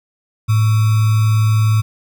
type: tone with sample-and-hold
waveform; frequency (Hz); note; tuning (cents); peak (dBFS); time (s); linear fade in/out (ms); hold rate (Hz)
sine; 108.5; A2; -24; -10; 0.48-1.82; 20; 1225
effects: none